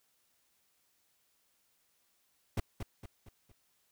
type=noise with echo; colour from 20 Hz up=brown; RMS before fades=-31 dBFS; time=2.57-2.6 s; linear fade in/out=5 ms; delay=230 ms; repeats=4; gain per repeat=-7 dB; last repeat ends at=3.52 s; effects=white hiss -74 dBFS RMS until 3.91 s